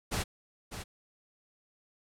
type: noise with echo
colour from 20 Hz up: pink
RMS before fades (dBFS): -32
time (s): 0.11-0.24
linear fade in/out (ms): 20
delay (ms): 600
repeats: 1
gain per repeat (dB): -9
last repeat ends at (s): 0.84
effects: low-pass 11000 Hz 12 dB/octave